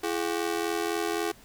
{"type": "ring-modulated tone", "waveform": "sawtooth", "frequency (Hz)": 379.1, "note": "F#4", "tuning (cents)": 42, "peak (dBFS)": -20, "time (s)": [0.03, 1.32], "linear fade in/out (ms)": 10, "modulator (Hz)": 41.9, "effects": ["pink hiss -54 dBFS RMS until 1.44 s"]}